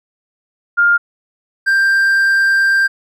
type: tone pair in turn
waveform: sine / triangle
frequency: 1406 / 1582.3 Hz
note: F6 / G6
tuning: +11 / +16 cents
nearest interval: major second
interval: 205 cents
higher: second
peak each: -8 dBFS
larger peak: neither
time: 0.77-0.98 / 1.66-2.88 s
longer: second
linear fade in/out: 20 ms
effects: none